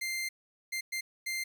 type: tone bursts at uneven times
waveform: sawtooth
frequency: 2093 Hz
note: C7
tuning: in tune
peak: -29 dBFS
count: 4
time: 0.01-0.29 / 0.72-0.81 / 0.92-1.01 / 1.26-1.44 s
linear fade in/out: 10 ms
effects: 11-bit